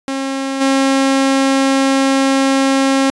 sawtooth tone with level steps, 270 Hz, C#4, 45 cents flat, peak -14 / -7 dBFS, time 0.08-3.1 s, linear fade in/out 0 ms, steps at 0.6 s, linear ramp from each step 20 ms, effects resampled to 22050 Hz

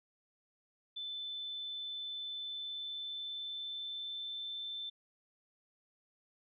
sine tone with pitch glide, 3520 to 3544 Hz, A7 to A7, 0 to +12 cents, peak -39 dBFS, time 0.96-4.9 s, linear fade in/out 10 ms, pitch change +12 cents, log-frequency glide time 2.39-4.71 s, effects none

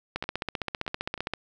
two click trains, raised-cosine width 0.3 ms, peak -23 / -13 dBFS, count 4 / 19, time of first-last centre 0.24-1.177 / 0.16-1.336 s, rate 3.2 / 15.3 Hz, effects none

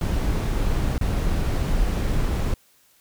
brown noise with dropouts, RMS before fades -22 dBFS, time 0.01-2.54 s, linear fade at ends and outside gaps 2 ms, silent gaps 0.98-1.011 s, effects white hiss -59 dBFS RMS until 3 s

